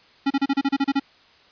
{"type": "tone bursts", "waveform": "square", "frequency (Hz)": 275.9, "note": "C#4", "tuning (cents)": -8, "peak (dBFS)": -18, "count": 10, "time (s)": [0.26, 0.998], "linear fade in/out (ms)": 10, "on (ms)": 45, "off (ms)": 32, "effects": ["white hiss -54 dBFS RMS until 1.51 s", "resampled to 11025 Hz"]}